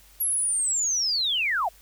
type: linear sweep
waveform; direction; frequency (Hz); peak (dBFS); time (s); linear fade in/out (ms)
sine; down; 11480 to 621; -22; 0.2-1.69; 10
effects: added 50 Hz sine -55 dBFS peak until 1.81 s + white hiss -55 dBFS RMS until 1.81 s